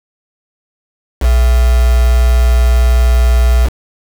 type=tone with quantisation; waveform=sine; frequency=60.7 Hz; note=B1; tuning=29 cents flat; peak=-6 dBFS; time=1.2-3.7 s; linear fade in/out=50 ms; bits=3; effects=none